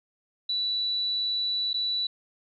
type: tone with dropouts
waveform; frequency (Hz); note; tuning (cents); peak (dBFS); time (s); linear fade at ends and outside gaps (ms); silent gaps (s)
sine; 3951; B7; 0; -25; 0.49-2.07; 5; 1.732-1.741
effects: none